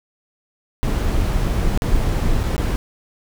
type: noise with dropouts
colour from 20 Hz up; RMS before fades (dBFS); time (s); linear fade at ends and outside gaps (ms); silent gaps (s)
brown; -18; 0.83-2.76; 0; 1.775-1.821 / 2.433-2.437 / 2.565-2.58
effects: none